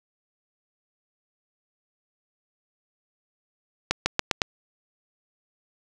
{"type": "accelerating click train", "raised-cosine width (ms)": 0.2, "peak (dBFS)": -3, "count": 5, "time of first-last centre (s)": [3.91, 4.418], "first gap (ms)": 150, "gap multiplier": 0.89, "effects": []}